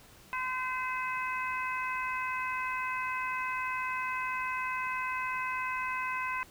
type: harmonic tone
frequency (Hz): 512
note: C5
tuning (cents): -38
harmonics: 2 / 3 / 4 / 5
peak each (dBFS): -34 / -38 / -39 / -38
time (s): 0.33-6.43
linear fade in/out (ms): 0
effects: pink hiss -56 dBFS RMS until 6.5 s